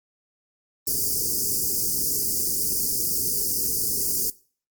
white band-stop noise, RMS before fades -24 dBFS, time 0.87-4.3 s, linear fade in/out 2 ms, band 480 to 4700 Hz, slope 96 dB/octave, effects noise-tail reverb RT60 0.4 s tail -20 dB re dry + Opus 24 kbps

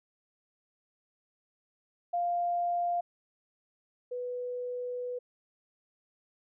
sine tone pair in turn, 698.5 / 493.9 Hz, F5 / B4, 0 / 0 cents, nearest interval tritone, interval 600 cents, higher first, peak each -27 / -33 dBFS, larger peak first, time 2.13-3.01 / 4.11-5.19 s, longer second, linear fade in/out 10 ms, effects none

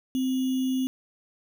sine tone with sample-and-hold, 260.1 Hz, C4, 10 cents flat, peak -23 dBFS, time 0.15-0.87 s, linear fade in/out 0 ms, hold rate 3150 Hz, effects none

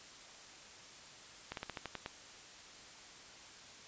slowing click train, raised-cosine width 0.3 ms, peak -24 dBFS, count 8, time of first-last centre 1.52-2.061 s, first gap 52 ms, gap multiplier 1.13, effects white hiss -54 dBFS RMS until 3.87 s + resampled to 16000 Hz

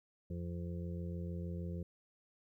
harmonic tone, 86.5 Hz, F2, 16 cents flat, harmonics 1 / 2 / 4 / 5 / 6, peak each -41 / -42 / -51 / -53 / -53 dBFS, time 0.3-1.83 s, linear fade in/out 5 ms, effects 13-bit

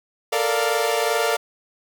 sawtooth chord, Bb major seventh, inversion third, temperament equal with one note detuned, 443.6 / 466.2 / 587.3 / 698.5 Hz, A4 / Bb4 / D5 / F5, +14 / 0 / 0 / 0 cents, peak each -21 dBFS, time 0.32-1.37 s, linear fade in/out 10 ms, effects none

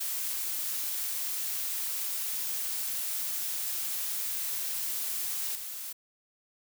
blue noise with level steps, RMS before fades -33 / -39 dBFS, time 0-5.93 s, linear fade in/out 10 ms, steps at 5.55 s, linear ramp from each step 5 ms, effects none

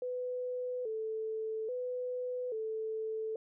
sine tone with vibrato, 468.5 Hz, A#4, 9 cents sharp, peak -34 dBFS, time 0.02-3.36 s, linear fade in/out 2 ms, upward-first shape square, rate 0.6 Hz, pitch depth 110 cents each way, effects none

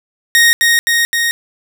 sawtooth tone with echo, 1864.7 Hz, A#6, in tune, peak -3 dBFS, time 0.35-0.53 s, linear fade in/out 0 ms, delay 260 ms, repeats 3, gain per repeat -2 dB, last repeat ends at 1.31 s, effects none

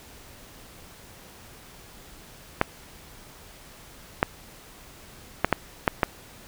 clicks, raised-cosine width 0.5 ms, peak -3 dBFS, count 6, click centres 2.614 / 4.229 / 5.446 / 5.527 / 5.878 / 6.032 s, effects pink hiss -48 dBFS RMS until 6.47 s

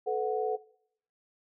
sine tone cluster, 435.2 / 496.5 / 737 Hz, A4 / B4 / F#5, -19 / +9 / -7 cents, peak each -30 / -34 / -32 dBFS, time 0.06-0.57 s, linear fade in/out 20 ms, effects noise-tail reverb RT60 0.7 s tail -21 dB re dry

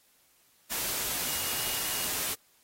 sine tone in noise, 2874 Hz, F7, 49 cents sharp, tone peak -42 dBFS, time 1.26-2.08 s, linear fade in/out 20 ms, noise white, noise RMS -32 dBFS, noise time 0.7-2.35 s, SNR -13 dB, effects white hiss -65 dBFS RMS until 2.63 s + AAC 48 kbps

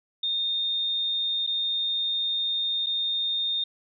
sine tone with dropouts, 3656 Hz, A#7, 34 cents flat, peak -24 dBFS, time 0.23-3.64 s, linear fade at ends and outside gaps 5 ms, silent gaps 1.466-1.473 / 2.862-2.867 s, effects none

